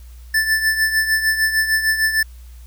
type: tone with tremolo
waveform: square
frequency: 1760 Hz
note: A6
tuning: in tune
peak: -13 dBFS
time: 0.34-2.23 s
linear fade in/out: 5 ms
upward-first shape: triangle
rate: 6.6 Hz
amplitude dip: 70%
effects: added 60 Hz sine -36 dBFS peak until 2.66 s + white hiss -53 dBFS RMS until 2.66 s